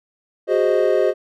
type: chord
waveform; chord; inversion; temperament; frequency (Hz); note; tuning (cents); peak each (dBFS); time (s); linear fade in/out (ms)
triangle; Ab dominant seventh; third; equal with one note detuned; 370 / 411.2 / 523.3 / 622.3; Gb4 / Ab4 / C5 / Eb5; 0 / -17 / 0 / 0; -18; 0.47-1.14; 50
effects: none